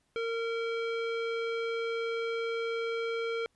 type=tone with low-pass filter; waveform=square; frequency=459.3 Hz; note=A#4; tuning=26 cents flat; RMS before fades=-33 dBFS; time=0.16-3.46 s; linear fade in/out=0 ms; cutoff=2800 Hz; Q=1.7; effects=pink hiss -74 dBFS RMS until 3.55 s + resampled to 24000 Hz